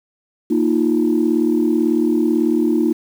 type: chord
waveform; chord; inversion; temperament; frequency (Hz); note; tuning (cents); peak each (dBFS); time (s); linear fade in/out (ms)
sine; Bb suspended fourth; none; equal; 233.1 / 311.1 / 349.2; Bb3 / Eb4 / F4; 0 / 0 / 0; -18 / -16 / -18; 0.5-2.93; 10
effects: tanh soft clip ceiling -6 dBFS + 7-bit